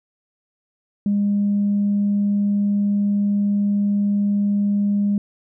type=tone; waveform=sine; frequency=203.3 Hz; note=G#3; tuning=37 cents flat; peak=-15 dBFS; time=1.06-5.18 s; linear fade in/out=2 ms; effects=tanh soft clip ceiling -12 dBFS